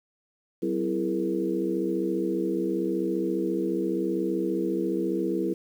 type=tone cluster; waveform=sine; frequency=190.4 / 259.1 / 333.3 / 414.2 / 469.1 Hz; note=F#3 / C4 / E4 / G#4 / A#4; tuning=+50 / -17 / +19 / -5 / +11 cents; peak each=-32 / -34 / -27 / -32 / -33 dBFS; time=0.62-5.54 s; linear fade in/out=10 ms; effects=9-bit